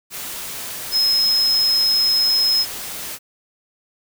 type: tone in noise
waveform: sine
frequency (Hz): 5140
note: E8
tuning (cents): -45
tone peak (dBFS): -14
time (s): 0.91-2.66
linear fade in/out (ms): 50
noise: white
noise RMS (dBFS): -30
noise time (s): 0.1-3.19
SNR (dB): +13
effects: none